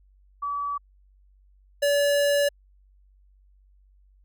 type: tone pair in turn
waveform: sine / square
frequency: 1146 / 573 Hz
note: D6 / D5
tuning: -43 / -43 cents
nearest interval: octave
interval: 1200 cents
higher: first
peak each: -26 / -20 dBFS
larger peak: second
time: 0.42-0.78 / 1.82-2.49 s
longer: second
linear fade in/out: 10 ms
effects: added 48 Hz sine -55 dBFS peak until 4.24 s